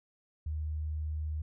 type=tone; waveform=sine; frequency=76.9 Hz; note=D#2; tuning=20 cents flat; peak=-32 dBFS; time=0.46-1.42 s; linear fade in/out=5 ms; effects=none